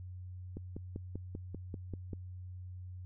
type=click train; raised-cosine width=3 ms; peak=-28 dBFS; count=9; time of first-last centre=0.57-2.132 s; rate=5.12 Hz; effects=added 91 Hz sine -43 dBFS peak until 3.05 s

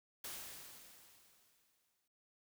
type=noise with exponential decay; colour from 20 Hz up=white; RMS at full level=-45 dBFS; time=0.24-2.08 s; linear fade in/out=5 ms; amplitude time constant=400 ms; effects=none

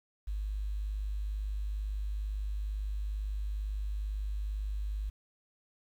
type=tone; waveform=sine; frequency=51.1 Hz; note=G#1; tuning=27 cents flat; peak=-32 dBFS; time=0.27-5.1 s; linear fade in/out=10 ms; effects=10-bit

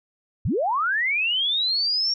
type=linear sweep; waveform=sine; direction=up; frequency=61.74 to 5580 Hz; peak=-20 dBFS; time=0.45-2.14 s; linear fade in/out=5 ms; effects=none

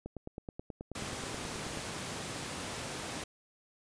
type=click train; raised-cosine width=2 ms; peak=-27 dBFS; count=17; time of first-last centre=0.06-1.773 s; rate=9.34 Hz
type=high-pass noise; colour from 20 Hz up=pink; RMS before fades=-40 dBFS; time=0.95-3.24 s; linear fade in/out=5 ms; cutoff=100 Hz; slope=12 dB/octave
effects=resampled to 22050 Hz

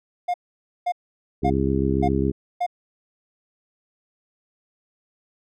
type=tone bursts; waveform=triangle; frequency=711 Hz; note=F5; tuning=31 cents sharp; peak=-18 dBFS; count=5; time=0.28-2.665 s; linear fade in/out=10 ms; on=61 ms; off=520 ms
type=harmonic tone; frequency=67.3 Hz; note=C2; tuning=49 cents sharp; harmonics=1 / 2 / 3 / 4 / 5 / 6; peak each=-26 / -26 / -26 / -26 / -26 / -26 dBFS; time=1.42-2.32 s; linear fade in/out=20 ms
effects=none

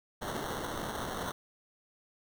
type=noise with sample-and-hold; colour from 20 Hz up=white; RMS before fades=-37 dBFS; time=0.21-1.32 s; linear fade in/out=10 ms; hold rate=2450 Hz; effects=none

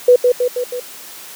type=tone with echo; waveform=sine; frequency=493.9 Hz; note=B4; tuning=in tune; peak=-4 dBFS; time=0.08-0.16 s; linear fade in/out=5 ms; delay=160 ms; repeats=4; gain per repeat=-4 dB; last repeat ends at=0.8 s; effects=white hiss -35 dBFS RMS until 1.35 s + high-pass 200 Hz 12 dB/octave

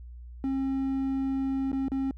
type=tone with dropouts; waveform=triangle; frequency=268.6 Hz; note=C4; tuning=46 cents sharp; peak=-24 dBFS; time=0.44-2.11 s; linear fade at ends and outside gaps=1 ms; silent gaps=1.717-1.729 / 1.883-1.918 s; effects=added 60 Hz sine -41 dBFS peak until 2.17 s

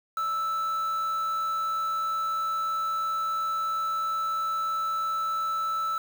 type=tone with quantisation; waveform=triangle; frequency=1318.5 Hz; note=E6; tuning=in tune; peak=-24 dBFS; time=0.17-5.98 s; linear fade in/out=2 ms; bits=7; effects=none

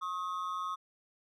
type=ring-modulated tone; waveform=triangle; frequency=1174.7 Hz; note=D6; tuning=in tune; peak=-29 dBFS; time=0.01-0.76 s; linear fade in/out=20 ms; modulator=89.4 Hz; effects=none

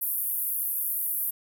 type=band-pass noise; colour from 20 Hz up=white; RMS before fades=-29 dBFS; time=0.01-1.31 s; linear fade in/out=10 ms; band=11000 to 15000 Hz; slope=48 dB/octave; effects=none

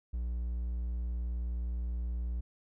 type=tone; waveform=triangle; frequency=59.5 Hz; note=A#1; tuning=36 cents sharp; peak=-30 dBFS; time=0.13-2.41 s; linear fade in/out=10 ms; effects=none

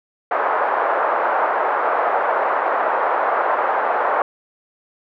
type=band-pass noise; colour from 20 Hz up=pink; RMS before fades=-19 dBFS; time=0.31-4.22 s; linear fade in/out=2 ms; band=550 to 1400 Hz; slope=24 dB/octave; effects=none

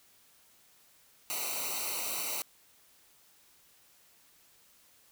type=noise with comb filter; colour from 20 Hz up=white; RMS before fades=-35 dBFS; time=1.3-2.42 s; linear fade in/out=0 ms; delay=0.59 ms; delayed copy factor=-0.95; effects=white hiss -63 dBFS RMS until 5.11 s

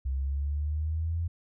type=exponential sweep; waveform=sine; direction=up; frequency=65.41 to 85.5 Hz; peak=-27 dBFS; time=0.05-1.28 s; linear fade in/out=10 ms; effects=none

